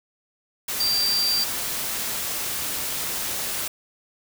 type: tone in noise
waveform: sine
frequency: 4699 Hz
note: D8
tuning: in tune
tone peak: -20 dBFS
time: 0.8-1.44 s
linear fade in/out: 5 ms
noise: white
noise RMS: -28 dBFS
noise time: 0.68-3.68 s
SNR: +5 dB
effects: none